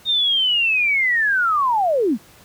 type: linear sweep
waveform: sine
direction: down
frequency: 3700 to 185 Hz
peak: -15 dBFS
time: 0.05-2.18 s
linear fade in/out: 50 ms
effects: pink hiss -48 dBFS RMS until 2.44 s + high-pass 60 Hz 12 dB/octave